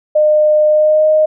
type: tone with pitch glide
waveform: sine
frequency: 608 to 619 Hz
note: D#5 to D#5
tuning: -40 to -9 cents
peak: -7 dBFS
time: 0.15-1.26 s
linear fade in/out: 10 ms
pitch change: +31 cents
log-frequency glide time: 0.68-1.06 s
effects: none